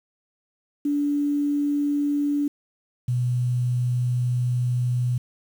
sine tone pair in turn, 289.2 / 123.33 Hz, D4 / B2, -27 / -2 cents, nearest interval octave + minor third, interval 1475 cents, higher first, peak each -20 dBFS, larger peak neither, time 0.85-2.48 / 3.08-5.18 s, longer second, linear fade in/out 5 ms, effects 8-bit

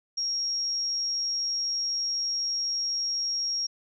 sine tone, 5588 Hz, F8, in tune, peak -26 dBFS, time 0.17-3.67 s, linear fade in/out 10 ms, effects none

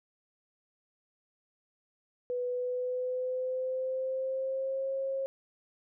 sine tone with pitch glide, 493.9 to 538.6 Hz, B4 to C#5, 0 to -50 cents, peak -30 dBFS, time 2.3-5.26 s, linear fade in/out 0 ms, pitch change +150 cents, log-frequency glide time 2.45-4.91 s, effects none

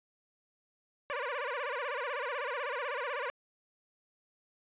15% pulse tone with vibrato, 530 Hz, C5, 22 cents sharp, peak -27 dBFS, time 1.1-3.3 s, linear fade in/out 0 ms, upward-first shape sine, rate 16 Hz, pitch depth 200 cents each way, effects resampled to 8000 Hz

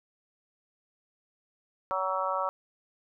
harmonic tone, 188.4 Hz, F#3, 32 cents sharp, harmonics 3 / 4 / 5 / 6 / 7, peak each -33 / -37 / -33 / -33 / -33 dBFS, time 1.91-2.49 s, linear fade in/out 0 ms, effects none

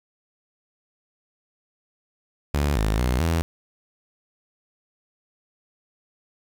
sawtooth tone with pitch steps, 72.4 / 52.9 / 62.1 / 82.7 Hz, D2 / G#1 / B1 / E2, -24 / +33 / +10 / +6 cents, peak -16 dBFS, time 2.54-3.42 s, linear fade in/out 0 ms, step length 220 ms, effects 8-bit

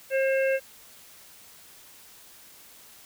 harmonic tone, 535 Hz, C5, 38 cents sharp, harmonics 1 / 3 / 4 / 5, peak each -22 / -31 / -36 / -34 dBFS, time 0.1-0.6 s, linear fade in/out 50 ms, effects white hiss -51 dBFS RMS until 3.05 s

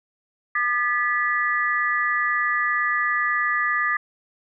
sine tone cluster, 1208 / 1721 / 1958 Hz, D6 / A6 / B6, +48 / -39 / -15 cents, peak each -24 dBFS, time 0.55-3.97 s, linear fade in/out 5 ms, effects none

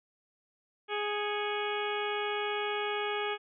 harmonic tone with a mistuned harmonic, 415.3 Hz, G#4, in tune, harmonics 1 / 2 / 3 / 4 / 5 / 6 / 7 / 8, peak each -34 / -37 / -39 / -40 / -41 / -42 / -42 / -43 dBFS, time 0.88-3.38 s, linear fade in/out 50 ms, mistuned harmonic 5, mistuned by +100 cents, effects none

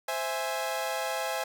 sawtooth chord, C augmented, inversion none, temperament equal, 523.3 / 659.3 / 830.6 Hz, C5 / E5 / G#5, 0 / 0 / 0 cents, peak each -31 / -30 / -30 dBFS, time 0.08-1.44 s, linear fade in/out 5 ms, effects none

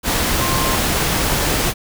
sine tone in noise, 1056 Hz, C6, 16 cents sharp, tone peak -23 dBFS, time 0.38-0.78 s, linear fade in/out 50 ms, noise pink, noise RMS -18 dBFS, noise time 0.03-1.74 s, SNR -8 dB, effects none

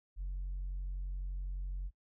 sine tone, 45.9 Hz, F#1, 13 cents flat, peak -34 dBFS, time 0.16-1.91 s, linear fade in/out 50 ms, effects noise-tail reverb RT60 0.1 s tail -26 dB re dry + tanh soft clip ceiling -34 dBFS

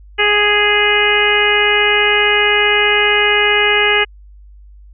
harmonic tone, 415.3 Hz, G#4, in tune, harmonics 1 / 2 / 3 / 4 / 5 / 6 / 7, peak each -17 / -21 / -22 / -17 / -16 / -18 / -17 dBFS, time 0.18-4.05 s, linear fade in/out 20 ms, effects added 50 Hz sine -37 dBFS peak until 4.93 s

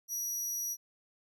sawtooth tone, 5800 Hz, F#8, 35 cents flat, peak -31 dBFS, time 0.08-0.77 s, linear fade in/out 50 ms, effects none

